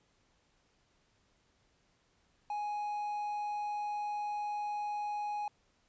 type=tone; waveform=triangle; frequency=832 Hz; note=G#5; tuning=3 cents sharp; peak=-32 dBFS; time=2.5-5.48 s; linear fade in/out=2 ms; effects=pink hiss -72 dBFS RMS until 5.88 s + resampled to 16000 Hz